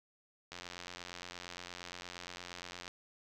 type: click train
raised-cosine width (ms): 0.2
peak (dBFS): -27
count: 210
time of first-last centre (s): 0.52-2.879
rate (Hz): 88.6
effects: none

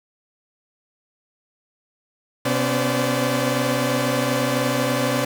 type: tone cluster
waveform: sawtooth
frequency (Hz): 127.9 / 247.5 / 279.6 / 516 / 582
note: C3 / B3 / C#4 / C5 / D5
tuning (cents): -39 / +4 / +15 / -24 / -16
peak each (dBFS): -22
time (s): 2.45-5.25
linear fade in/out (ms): 5
effects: none

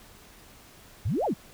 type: exponential two-way sweep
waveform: sine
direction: up then down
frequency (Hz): 77.78 to 886 to 153.3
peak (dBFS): -24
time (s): 1.05-1.34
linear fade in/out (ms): 10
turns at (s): 1.25
effects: pink hiss -52 dBFS RMS until 1.53 s

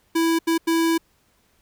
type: tone bursts at uneven times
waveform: square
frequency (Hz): 329.6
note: E4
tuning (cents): 0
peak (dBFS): -18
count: 3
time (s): 0.15-0.39 / 0.47-0.58 / 0.67-0.98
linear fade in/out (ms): 10
effects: pink hiss -63 dBFS RMS until 1.61 s

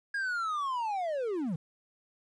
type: linear sweep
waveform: triangle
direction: down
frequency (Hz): 1648 to 144.7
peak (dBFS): -28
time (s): 0.14-1.56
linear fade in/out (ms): 5
effects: resampled to 22050 Hz + 11-bit

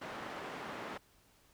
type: band-pass noise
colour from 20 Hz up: white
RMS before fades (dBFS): -44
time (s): 0.01-0.98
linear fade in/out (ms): 10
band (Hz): 140 to 1400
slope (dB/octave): 12
effects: pink hiss -67 dBFS RMS until 1.53 s

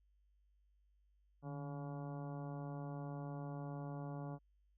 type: harmonic tone with a mistuned harmonic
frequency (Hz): 141.8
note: C#3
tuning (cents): +40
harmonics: 1 / 2 / 3 / 4 / 5 / 6 / 7 / 8 / 10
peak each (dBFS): -44 / -50 / -56 / -54 / -55 / -57 / -62 / -60 / -66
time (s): 1.42-4.39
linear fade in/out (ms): 50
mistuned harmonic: 1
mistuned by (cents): +78
effects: added 50 Hz sine -70 dBFS peak until 4.77 s

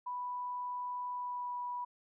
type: tone with pitch glide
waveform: sine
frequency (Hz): 987.8 to 979.8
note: B5 to B5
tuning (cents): 0 to -14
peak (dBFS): -36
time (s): 0.06-1.85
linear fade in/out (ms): 10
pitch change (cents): -14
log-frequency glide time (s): 1.12-1.57
effects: none

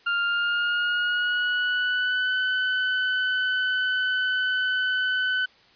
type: tone with pitch glide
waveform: 35% pulse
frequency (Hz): 1400 to 1509.2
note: F6 to F#6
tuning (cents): +4 to +34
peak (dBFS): -20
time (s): 0.06-5.46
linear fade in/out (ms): 10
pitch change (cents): +130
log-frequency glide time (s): 0.25-2.36
effects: white hiss -56 dBFS RMS until 5.75 s + resampled to 11025 Hz

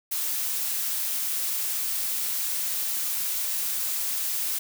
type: noise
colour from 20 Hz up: blue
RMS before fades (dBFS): -28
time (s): 0.11-4.59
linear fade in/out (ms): 10
effects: none

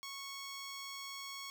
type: tone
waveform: 10% pulse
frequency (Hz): 1104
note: C#6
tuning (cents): -7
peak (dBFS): -35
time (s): 0.03-1.5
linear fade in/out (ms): 0
effects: none

